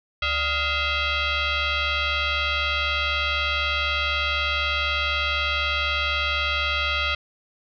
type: tone with frequency modulation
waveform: sine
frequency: 592 Hz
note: D5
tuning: 14 cents sharp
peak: -21 dBFS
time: 0.22-7.15 s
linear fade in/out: 5 ms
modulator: 664 Hz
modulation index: 5
effects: none